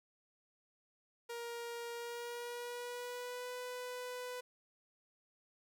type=tone with pitch glide; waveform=sawtooth; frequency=470.7 to 497.5 Hz; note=A#4 to B4; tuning=+17 to +13 cents; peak=-38 dBFS; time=1.29-4.41 s; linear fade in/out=10 ms; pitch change=+96 cents; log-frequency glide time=1.93-3.53 s; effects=none